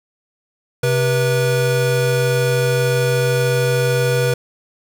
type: tone pair together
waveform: square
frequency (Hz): 130.81 / 485.7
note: C3 / B4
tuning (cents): 0 / -29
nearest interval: octave + major seventh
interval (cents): 2271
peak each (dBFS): -18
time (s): 0.83-4.34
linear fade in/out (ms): 5
effects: none